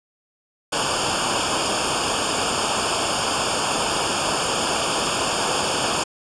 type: noise with comb filter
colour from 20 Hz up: pink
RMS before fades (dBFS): -22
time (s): 0.72-6.04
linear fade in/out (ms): 10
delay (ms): 0.5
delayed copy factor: -1
effects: resampled to 22050 Hz